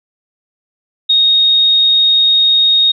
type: tone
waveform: sine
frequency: 3729 Hz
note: A#7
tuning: in tune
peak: -7 dBFS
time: 1.09-2.92 s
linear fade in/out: 10 ms
effects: none